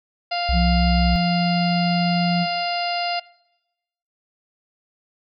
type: harmonic tone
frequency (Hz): 698.5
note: F5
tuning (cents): 0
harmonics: 1 / 2 / 3 / 4 / 5 / 6 / 7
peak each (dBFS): -23 / -34 / -33 / -30 / -41 / -33 / -31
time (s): 0.31-3.2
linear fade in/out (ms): 10
type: tone with vibrato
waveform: sine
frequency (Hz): 63.5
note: B1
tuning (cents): +49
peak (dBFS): -18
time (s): 0.49-1.16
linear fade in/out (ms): 0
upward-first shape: square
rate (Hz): 6.2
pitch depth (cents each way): 21
type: tone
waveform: sine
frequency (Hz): 174.61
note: F3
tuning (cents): 0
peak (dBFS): -18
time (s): 0.52-2.47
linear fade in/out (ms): 50
effects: noise-tail reverb RT60 0.9 s tail -21 dB re dry